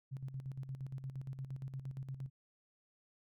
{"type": "tone with tremolo", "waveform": "sine", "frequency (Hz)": 133.4, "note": "C3", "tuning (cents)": 34, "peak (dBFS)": -39, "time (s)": [0.11, 2.3], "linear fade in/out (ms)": 20, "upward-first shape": "square", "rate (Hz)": 8.6, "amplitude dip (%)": 65, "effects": []}